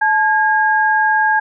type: tone pair together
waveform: sine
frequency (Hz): 865 / 1629.2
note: A5 / G#6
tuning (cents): -30 / -34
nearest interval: major seventh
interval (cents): 1096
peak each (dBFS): -14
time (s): 0.01-1.4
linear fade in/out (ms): 10
effects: none